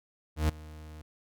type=tone with ADSR envelope; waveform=40% pulse; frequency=77.3 Hz; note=D#2; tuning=11 cents flat; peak=-21 dBFS; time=0.36-1.02 s; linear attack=130 ms; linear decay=7 ms; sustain=-22 dB; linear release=7 ms; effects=none